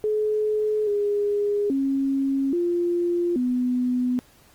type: tone with pitch steps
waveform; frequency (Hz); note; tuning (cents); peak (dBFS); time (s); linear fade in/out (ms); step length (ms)
sine; 426.9 / 410.6 / 272.2 / 347.9 / 249.4; G#4 / G#4 / C#4 / F4 / B3; +48 / -20 / -31 / -7 / +17; -20; 0.04-4.19; 0; 830
effects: pink hiss -55 dBFS RMS until 4.54 s + Opus 24 kbps